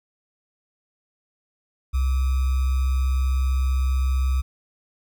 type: tone with sample-and-hold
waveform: sine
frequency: 65.41 Hz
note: C2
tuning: in tune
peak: -18 dBFS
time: 1.93-4.42 s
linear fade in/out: 20 ms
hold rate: 1225 Hz
effects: none